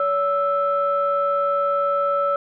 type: tone pair together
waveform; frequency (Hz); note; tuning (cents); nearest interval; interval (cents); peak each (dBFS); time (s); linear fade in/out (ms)
sine; 567 / 1318.5; C#5 / E6; +39 / 0; octave + minor third; 1461; -20; 0-2.36; 2
effects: tanh soft clip ceiling -10 dBFS